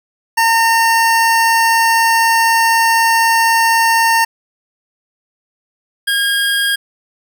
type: tone pair in turn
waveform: 25% pulse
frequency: 912 / 1625 Hz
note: A#5 / G#6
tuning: -38 / -38 cents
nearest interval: minor seventh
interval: 1000 cents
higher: second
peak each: -6 / -9 dBFS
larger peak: first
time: 0.37-4.25 / 6.07-6.76 s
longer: first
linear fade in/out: 10 ms
effects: none